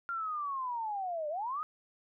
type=linear two-way sweep; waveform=sine; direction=down then up; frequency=1396.9 to 582 to 1281 Hz; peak=-33 dBFS; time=0.09-1.63 s; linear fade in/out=0 ms; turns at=1.29 s; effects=none